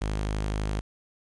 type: tone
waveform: sawtooth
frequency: 51.91 Hz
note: G#1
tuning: in tune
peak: -23 dBFS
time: 0.01-0.81 s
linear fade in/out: 10 ms
effects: resampled to 22050 Hz + 10-bit